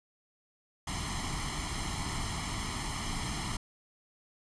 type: noise with comb filter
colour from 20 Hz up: pink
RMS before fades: -35 dBFS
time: 0.87-3.57 s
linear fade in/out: 5 ms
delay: 0.96 ms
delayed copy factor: +0.8
effects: resampled to 22050 Hz